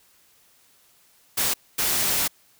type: noise bursts at uneven times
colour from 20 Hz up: white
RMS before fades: -23 dBFS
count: 2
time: 1.37-1.54 / 1.78-2.28 s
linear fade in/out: 10 ms
effects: white hiss -59 dBFS RMS until 2.59 s